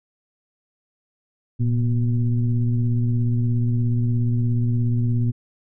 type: tone with frequency modulation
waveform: sine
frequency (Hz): 116.54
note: A#2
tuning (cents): 0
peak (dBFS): -17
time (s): 1.59-5.32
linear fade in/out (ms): 20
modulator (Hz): 125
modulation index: 0.72
effects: none